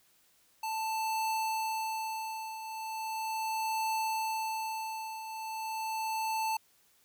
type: tone with tremolo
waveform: square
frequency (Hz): 883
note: A5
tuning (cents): +6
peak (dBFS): -30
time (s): 0.63-6.57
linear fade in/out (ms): 5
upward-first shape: triangle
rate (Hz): 0.38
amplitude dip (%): 70
effects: white hiss -67 dBFS RMS until 7.04 s

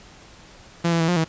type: tone with pitch steps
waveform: sawtooth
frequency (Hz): 169.7 / 167.2 / 163.4 / 177.2 / 161.2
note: F3 / E3 / E3 / F3 / E3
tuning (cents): -49 / +25 / -15 / +25 / -38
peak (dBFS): -14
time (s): 0.84-1.245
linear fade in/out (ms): 10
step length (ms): 81
effects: pink hiss -47 dBFS RMS until 1.28 s + resampled to 16000 Hz

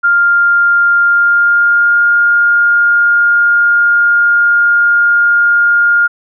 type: tone with pitch glide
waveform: sine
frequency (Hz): 1400 to 1413.8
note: F6 to F6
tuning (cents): +4 to +21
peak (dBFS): -6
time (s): 0.03-6.08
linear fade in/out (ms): 20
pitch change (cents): +17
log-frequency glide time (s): 1.03-1.99
effects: none

